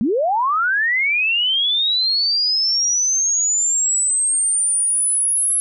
sine linear sweep, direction up, 196.8 to 10990 Hz, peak -15 dBFS, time 0.01-5.6 s, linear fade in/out 0 ms, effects none

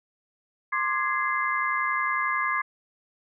sine tone cluster, 1058 / 1189 / 1669 / 2075 Hz, C6 / D6 / G#6 / C7, +19 / +21 / +8 / -15 cents, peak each -29 dBFS, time 0.72-2.62 s, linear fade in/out 10 ms, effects none

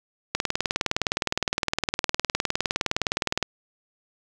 click train, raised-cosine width 0.2 ms, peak -5 dBFS, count 61, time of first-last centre 0.35-3.427 s, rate 19.5 Hz, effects none

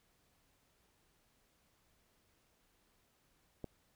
click, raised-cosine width 2 ms, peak -29 dBFS, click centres 3.643 s, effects pink hiss -74 dBFS RMS until 3.95 s

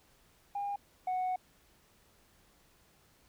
sine tone pair in turn, 808 / 738.6 Hz, G#5 / F#5, -48 / -3 cents, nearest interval major second, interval 155 cents, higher first, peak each -32 / -28 dBFS, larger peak second, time 0.55-0.76 / 1.07-1.36 s, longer second, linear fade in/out 5 ms, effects tanh soft clip ceiling -29 dBFS + pink hiss -66 dBFS RMS until 3.28 s

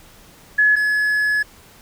sine / triangle tone pair in turn, 1700 / 1700 Hz, G#6 / G#6, +40 / +40 cents, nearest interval unison, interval 0 cents, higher neither, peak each -11 / -14 dBFS, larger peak first, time 0.58-0.76 / 0.76-1.43 s, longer second, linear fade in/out 10 ms, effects pink hiss -47 dBFS RMS until 1.81 s

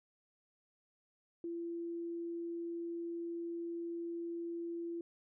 sine tone, 339.1 Hz, E4, 49 cents sharp, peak -38 dBFS, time 1.44-5.01 s, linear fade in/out 2 ms, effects none

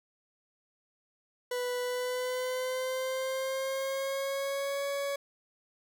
40% pulse tone with pitch glide, 493.9 to 560.8 Hz, B4 to C#5, 0 to +20 cents, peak -30 dBFS, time 1.51-5.16 s, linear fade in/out 5 ms, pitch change +220 cents, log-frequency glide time 1.81-4.85 s, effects none

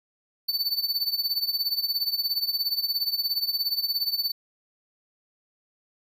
square tone with tremolo, 4513 Hz, C#8, 30 cents sharp, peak -21 dBFS, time 0.48-4.32 s, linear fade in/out 10 ms, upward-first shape triangle, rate 17 Hz, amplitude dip 90%, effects none

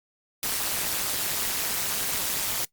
white noise with amplitude modulation, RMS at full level -24 dBFS, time 0.43-2.65 s, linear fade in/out 2 ms, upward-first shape sine, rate 206 Hz, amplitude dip 90%, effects noise-tail reverb RT60 0.1 s tail -21 dB re dry + Opus 48 kbps

